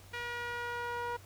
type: tone with band-pass filter sweep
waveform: sawtooth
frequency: 479.2 Hz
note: A#4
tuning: 48 cents sharp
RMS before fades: -38 dBFS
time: 0.13-1.17 s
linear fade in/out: 10 ms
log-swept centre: 2000 to 1000 Hz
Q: 1.6
effects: added 95 Hz sine -53 dBFS peak until 1.25 s + pink hiss -57 dBFS RMS until 1.25 s